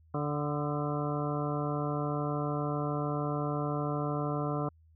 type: harmonic tone with a mistuned harmonic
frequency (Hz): 146.83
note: D3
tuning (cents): 0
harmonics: 1 / 2 / 3 / 4 / 5 / 7 / 8 / 9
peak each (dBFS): -33 / -36 / -38 / -39 / -40 / -41 / -42 / -43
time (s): 0.14-4.69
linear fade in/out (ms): 5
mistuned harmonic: 8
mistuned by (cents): +40
effects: added 80 Hz sine -58 dBFS peak until 4.95 s